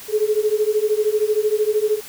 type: beating tone pair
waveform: sine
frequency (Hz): 419.7 / 432.7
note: G#4 / A4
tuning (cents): +18 / -29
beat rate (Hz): 13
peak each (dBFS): -19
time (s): 0.08-2.01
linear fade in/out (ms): 50
effects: white hiss -38 dBFS RMS until 2.08 s